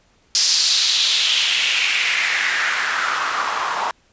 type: noise with band-pass filter sweep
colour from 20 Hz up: white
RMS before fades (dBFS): -19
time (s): 0.35-3.91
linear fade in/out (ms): 0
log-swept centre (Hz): 5200 to 930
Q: 3.1
effects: pink hiss -58 dBFS RMS until 4.12 s + resampled to 16000 Hz